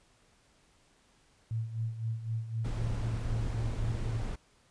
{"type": "tone with tremolo", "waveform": "sine", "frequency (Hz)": 112.8, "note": "A2", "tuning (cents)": 44, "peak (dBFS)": -29, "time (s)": [1.51, 4.22], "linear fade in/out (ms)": 0, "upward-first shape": "sine", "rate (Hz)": 3.9, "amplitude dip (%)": 70}
{"type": "noise", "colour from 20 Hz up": "brown", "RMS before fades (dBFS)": -35, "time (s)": [2.64, 4.36], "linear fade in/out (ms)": 10}
{"effects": ["pink hiss -66 dBFS RMS until 4.7 s", "resampled to 22050 Hz"]}